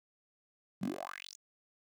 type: tone with high-pass filter sweep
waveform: 10% pulse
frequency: 46.25 Hz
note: F#1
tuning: in tune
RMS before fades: -41 dBFS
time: 0.81-1.37 s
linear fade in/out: 20 ms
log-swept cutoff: 160 to 7500 Hz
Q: 6.3
effects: none